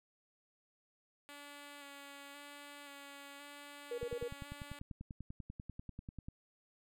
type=tone with vibrato; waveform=5% pulse; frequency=284.8 Hz; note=C#4; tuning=47 cents sharp; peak=-39 dBFS; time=1.29-4.79 s; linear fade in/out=0 ms; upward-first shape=square; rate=0.95 Hz; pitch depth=18 cents each way
type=tone bursts; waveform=sine; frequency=480 Hz; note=B4; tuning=49 cents flat; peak=-37 dBFS; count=4; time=3.91-4.281 s; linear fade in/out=5 ms; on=71 ms; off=29 ms
type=click train; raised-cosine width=5 ms; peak=-33 dBFS; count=24; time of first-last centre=4.03-6.285 s; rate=10.2 Hz
effects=none